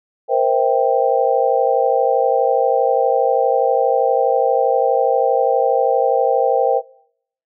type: chord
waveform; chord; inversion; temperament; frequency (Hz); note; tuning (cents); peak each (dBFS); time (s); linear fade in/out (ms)
sine; C dominant seventh; third; just; 470.9 / 523.3 / 654.1 / 784.9; Bb4 / C5 / E5 / G5; +18 / 0 / -14 / +2; -18 / -17 / -21 / -18; 0.28-6.82; 50
effects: noise-tail reverb RT60 0.7 s tail -23 dB re dry